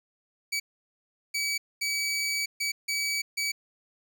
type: tone bursts at uneven times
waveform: 20% pulse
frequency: 2283 Hz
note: D7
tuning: 50 cents flat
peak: -22 dBFS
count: 6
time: 0.52-0.6 / 1.34-1.58 / 1.81-2.46 / 2.6-2.72 / 2.88-3.22 / 3.37-3.52 s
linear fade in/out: 10 ms
effects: none